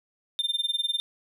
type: tone with tremolo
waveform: triangle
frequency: 3600 Hz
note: A7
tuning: 39 cents sharp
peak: -20 dBFS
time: 0.39-1 s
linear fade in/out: 0 ms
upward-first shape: sine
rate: 20 Hz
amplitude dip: 95%
effects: none